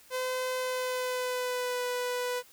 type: tone with pitch glide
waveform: sawtooth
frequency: 511 to 494.4 Hz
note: C5 to B4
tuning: -41 to +2 cents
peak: -26 dBFS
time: 0.1-2.43 s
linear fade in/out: 50 ms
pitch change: -57 cents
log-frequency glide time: 0.58-1.84 s
effects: white hiss -57 dBFS RMS until 2.52 s